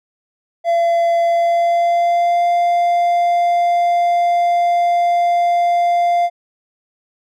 triangle tone with pitch glide, 680 to 696.3 Hz, F5 to F5, -46 to -5 cents, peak -10 dBFS, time 0.64-6.3 s, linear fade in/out 50 ms, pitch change +41 cents, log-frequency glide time 1.21-2.46 s, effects none

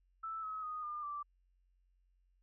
sine tone with pitch steps, 1318.5 / 1279.5 / 1241.6 / 1204.9 / 1169.2 Hz, E6 / D#6 / D#6 / D6 / D6, 0 / +48 / -4 / +44 / -8 cents, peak -39 dBFS, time 0.23-1.23 s, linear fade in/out 10 ms, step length 200 ms, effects added 45 Hz sine -70 dBFS peak until 2.42 s

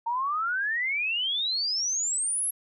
sine exponential sweep, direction up, 908 to 11390 Hz, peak -25 dBFS, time 0.06-2.51 s, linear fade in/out 10 ms, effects none

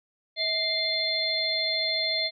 harmonic tone with a mistuned harmonic, 698.5 Hz, F5, in tune, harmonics 1 / 3 / 5 / 6, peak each -33 / -31 / -31 / -27 dBFS, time 0.36-2.31 s, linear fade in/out 50 ms, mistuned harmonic 1, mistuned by -140 cents, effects none

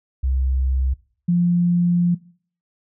sine tone pair in turn, 65.41 / 174.62 Hz, C2 / F3, 0 / 0 cents, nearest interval octave + perfect fourth, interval 1700 cents, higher second, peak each -17 / -14 dBFS, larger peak second, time 0.23-0.94 / 1.28-2.15 s, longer second, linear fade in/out 10 ms, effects noise-tail reverb RT60 0.5 s tail -21 dB re dry

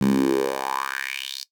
10% pulse tone with high-pass filter sweep, 67 Hz, C2, 42 cents sharp, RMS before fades -24 dBFS, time 0.01-1.44 s, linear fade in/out 5 ms, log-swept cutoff 170 to 4800 Hz, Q 4.5, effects noise-tail reverb RT60 0.1 s tail -18 dB re dry

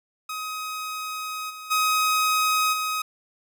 sawtooth tone with level steps, 1262 Hz, D#6, 24 cents sharp, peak -26 / -33 / -16 / -21 dBFS, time 0.29-3.02 s, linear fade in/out 5 ms, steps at 1.49 / 1.7 / 2.72 s, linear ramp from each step 20 ms, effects none

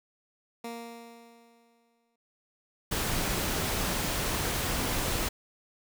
15% pulse tone with exponential decay, 233.1 Hz, A#3, in tune, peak -29 dBFS, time 0.64-2.16 s, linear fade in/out 5 ms, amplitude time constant 330 ms
pink noise, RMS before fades -30 dBFS, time 2.91-5.29 s, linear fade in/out 10 ms
effects none

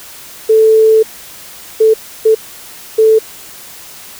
sine tone bursts at uneven times, 440 Hz, A4, in tune, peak -4 dBFS, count 4, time 0.49-1.03 / 1.8-1.94 / 2.25-2.35 / 2.98-3.19 s, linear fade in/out 10 ms, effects white hiss -33 dBFS RMS until 4.19 s

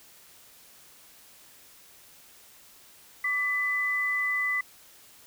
sine tone pair together, 1152.7 / 2000 Hz, D6 / B6, -33 / +21 cents, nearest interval minor seventh, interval 954 cents, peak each -35 / -25 dBFS, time 3.24-4.61 s, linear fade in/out 5 ms, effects white hiss -54 dBFS RMS until 5.26 s

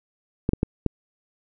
clicks, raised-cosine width 3 ms, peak -7 dBFS, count 4, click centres 0.491 / 0.534 / 0.631 / 0.863 s, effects none

